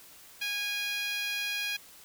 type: tone with high-pass filter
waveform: 10% pulse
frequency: 822 Hz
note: G#5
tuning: 18 cents flat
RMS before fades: -33 dBFS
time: 0.41-1.77 s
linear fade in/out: 10 ms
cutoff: 2100 Hz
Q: 2.3
effects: white hiss -53 dBFS RMS until 2.04 s